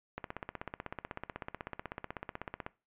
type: click train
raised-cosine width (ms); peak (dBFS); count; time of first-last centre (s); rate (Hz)
0.5; -23; 41; 0.18-2.664; 16.1
effects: noise-tail reverb RT60 0.3 s tail -20 dB re dry + resampled to 8000 Hz